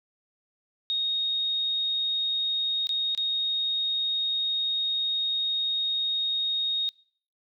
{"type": "tone with dropouts", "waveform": "sine", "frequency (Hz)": 3729, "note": "A#7", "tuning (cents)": 0, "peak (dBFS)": -24, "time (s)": [0.9, 6.89], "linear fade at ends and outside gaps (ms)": 0, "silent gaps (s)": [[2.87, 2.892], [3.149, 3.176]], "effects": ["noise-tail reverb RT60 0.6 s tail -26 dB re dry"]}